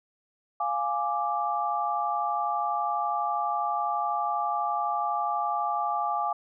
sine chord, D diminished, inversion first, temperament equal, 698.5 / 830.6 / 1174.7 Hz, F5 / Ab5 / D6, 0 / 0 / 0 cents, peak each -31 / -29 / -29 dBFS, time 0.6-6.33 s, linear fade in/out 5 ms, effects none

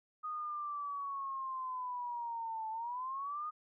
sine linear two-way sweep, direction down then up, 1244.5 to 873 to 1244.5 Hz, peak -37 dBFS, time 0.23-3.51 s, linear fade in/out 20 ms, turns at 2.7 s, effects none

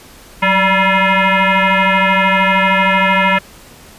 sine tone with frequency modulation, 571 Hz, D5, 49 cents flat, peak -9 dBFS, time 0.42-3.39 s, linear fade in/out 10 ms, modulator 385 Hz, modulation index 5.3, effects pink hiss -40 dBFS RMS until 3.98 s + resampled to 32000 Hz

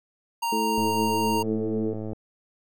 square tone, 930 Hz, A#5, 4 cents flat, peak -25 dBFS, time 0.42-1.43 s, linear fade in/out 10 ms
harmonic tone, 110 Hz, A2, in tune, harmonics 2 / 3 / 4, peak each -29 / -31 / -29 dBFS, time 0.52-1.94 s, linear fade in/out 5 ms
click train, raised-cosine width 2 ms, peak -21 dBFS, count 147, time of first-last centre 0.78-2.132 s, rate 108 Hz
effects none

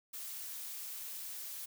blue noise, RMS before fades -44 dBFS, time 0.13-1.66 s, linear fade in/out 10 ms, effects none

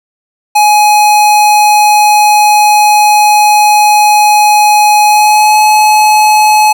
square tone with pitch glide, 840 to 852.2 Hz, G#5 to G#5, +19 to +44 cents, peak -4 dBFS, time 0.55-6.73 s, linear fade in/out 10 ms, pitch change +25 cents, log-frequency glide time 5.06-5.6 s, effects none

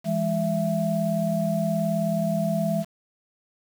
sine tone cluster, 167.2 / 206.1 / 665 Hz, E3 / G#3 / E5, +25 / -13 / +15 cents, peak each -26 dBFS, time 0.04-2.85 s, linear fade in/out 50 ms, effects 7-bit

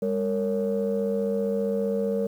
sine tone cluster, 201.9 / 461.8 / 557 Hz, G#3 / A#4 / C#5, -49 / -16 / +8 cents, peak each -27 / -25 / -29 dBFS, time 0.02-2.27 s, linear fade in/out 5 ms, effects tanh soft clip ceiling -16 dBFS + 9-bit

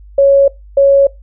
sine tone pair in turn, 554.4 / 554.4 Hz, C#5 / C#5, 0 / 0 cents, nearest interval unison, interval 0 cents, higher neither, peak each -4 dBFS, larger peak neither, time 0.18-0.48 / 0.77-1.07 s, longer neither, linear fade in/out 5 ms, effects noise-tail reverb RT60 0.2 s tail -21 dB re dry + added 50 Hz sine -34 dBFS peak until 1.22 s

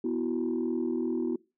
sine chord, B suspended fourth, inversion none, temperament equal, 246.9 / 329.6 / 370 Hz, B3 / E4 / F#4, 0 / 0 / 0 cents, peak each -30 / -30 / -31 dBFS, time 0.04-1.36 s, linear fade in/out 5 ms, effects noise-tail reverb RT60 0.3 s tail -24 dB re dry + tanh soft clip ceiling -21 dBFS

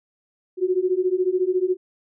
sine beating tone pair, 360 / 374 Hz, F#4 / F#4, -47 / +19 cents, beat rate 14 Hz, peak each -22 / -21 dBFS, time 0.57-1.77 s, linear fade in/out 50 ms, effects none

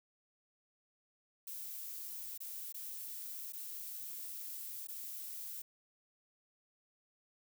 violet noise with dropouts, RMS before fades -45 dBFS, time 1.47-5.62 s, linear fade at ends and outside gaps 5 ms, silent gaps 2.378-2.403 / 2.725-2.743 / 3.524-3.532 / 4.872-4.884 s, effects none

